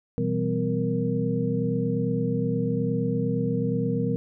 sine tone cluster, 122.5 / 164.9 / 193.4 / 254.4 / 467.4 Hz, B2 / E3 / G3 / C4 / A#4, -14 / +1 / -23 / -48 / +5 cents, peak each -29 dBFS, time 0.18-4.16 s, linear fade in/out 0 ms, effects none

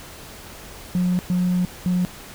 triangle tone bursts at uneven times, 180.1 Hz, F#3, 46 cents flat, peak -14 dBFS, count 3, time 0.95-1.19 / 1.3-1.65 / 1.86-2.05 s, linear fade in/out 0 ms, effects tanh soft clip ceiling -14 dBFS + pink hiss -40 dBFS RMS until 2.34 s

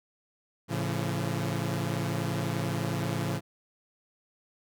sawtooth chord, A augmented, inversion none, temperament equal with one note detuned, 110 / 138.59 / 170.43 Hz, A2 / C#3 / E#3, 0 / 0 / -42 cents, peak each -29 dBFS, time 0.68-3.41 s, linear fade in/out 50 ms, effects none

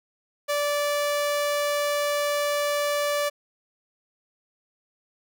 sawtooth tone, 582 Hz, D5, 16 cents flat, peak -19 dBFS, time 0.48-3.3 s, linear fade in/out 20 ms, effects none

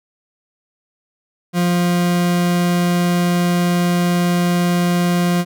40% pulse tone, 175.5 Hz, F3, 9 cents sharp, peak -13 dBFS, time 1.53-5.45 s, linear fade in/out 50 ms, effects none

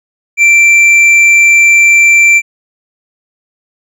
sine tone with hard clipping, 2349 Hz, D7, in tune, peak -4 dBFS, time 0.37-2.42 s, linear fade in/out 50 ms, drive 5 dB, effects none

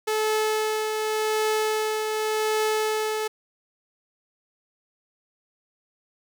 sawtooth tone with tremolo, 432.6 Hz, A4, 29 cents flat, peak -17 dBFS, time 0.07-3.28 s, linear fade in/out 10 ms, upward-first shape triangle, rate 0.88 Hz, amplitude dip 40%, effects none

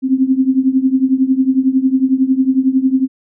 sine tone with tremolo, 262.9 Hz, C4, 8 cents sharp, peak -6 dBFS, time 0.02-3.08 s, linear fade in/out 50 ms, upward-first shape triangle, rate 11 Hz, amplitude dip 90%, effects none

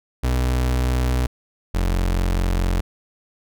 35% pulse tone pair in turn, 62.6 / 44.56 Hz, B1 / F1, +24 / +36 cents, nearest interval tritone, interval 588 cents, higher first, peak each -16 dBFS, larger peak neither, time 0.23-1.27 / 1.74-2.81 s, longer second, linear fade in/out 10 ms, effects none

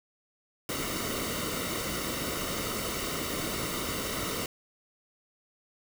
pink noise with comb filter, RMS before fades -33 dBFS, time 0.69-4.46 s, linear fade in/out 2 ms, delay 1.2 ms, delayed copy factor -0.65, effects none

